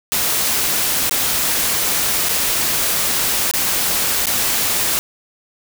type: noise with dropouts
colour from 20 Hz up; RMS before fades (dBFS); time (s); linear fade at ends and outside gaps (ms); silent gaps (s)
white; -18; 0.12-4.99; 0; 1.095-1.11 / 2.287-2.292 / 3.512-3.537 / 4.257-4.269
effects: none